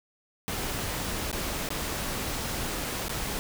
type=noise with dropouts; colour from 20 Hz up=pink; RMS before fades=-32 dBFS; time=0.48-3.39 s; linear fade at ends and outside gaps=0 ms; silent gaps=1.315-1.328 / 1.689-1.704 / 3.083-3.094 s; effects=none